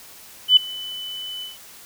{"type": "tone with ADSR envelope", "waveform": "sine", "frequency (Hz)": 3000, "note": "F#7", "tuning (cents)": 23, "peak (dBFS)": -6, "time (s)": [0.48, 1.58], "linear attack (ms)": 85, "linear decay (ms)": 9, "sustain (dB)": -23, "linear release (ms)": 160, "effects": ["white hiss -44 dBFS RMS until 1.85 s"]}